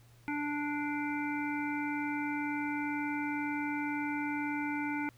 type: harmonic tone with a mistuned harmonic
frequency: 293 Hz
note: D4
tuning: 4 cents flat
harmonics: 1 / 3 / 5 / 7 / 8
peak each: -34 / -39 / -41 / -42 / -43 dBFS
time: 0.28-5.09 s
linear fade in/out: 0 ms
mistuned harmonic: 7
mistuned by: +18 cents
effects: added 118 Hz sine -58 dBFS peak until 5.17 s + pink hiss -65 dBFS RMS until 5.17 s